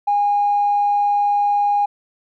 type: tone with tanh clipping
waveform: triangle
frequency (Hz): 818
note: G#5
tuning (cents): -26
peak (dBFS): -14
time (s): 0.07-1.86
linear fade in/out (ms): 10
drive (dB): 4
effects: none